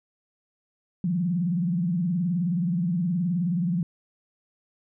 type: tone with vibrato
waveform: sine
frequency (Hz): 174.61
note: F3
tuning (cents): 0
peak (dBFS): -22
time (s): 1.04-3.83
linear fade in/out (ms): 2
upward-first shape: sine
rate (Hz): 19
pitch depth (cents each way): 150
effects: none